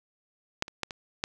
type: clicks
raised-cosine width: 0.2 ms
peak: -9 / -24 / -12 / -20 / -11 dBFS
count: 5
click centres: 0.624 / 0.681 / 0.833 / 0.908 / 1.239 s
effects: none